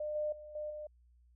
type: tone with level steps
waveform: sine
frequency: 603 Hz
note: D5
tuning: 46 cents sharp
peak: -35 / -32 / -47 / -37 / -41 dBFS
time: 0-0.87 s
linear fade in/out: 5 ms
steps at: 0.15 / 0.32 / 0.55 / 0.7 s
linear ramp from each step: 5 ms
effects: added 60 Hz sine -62 dBFS peak until 1.35 s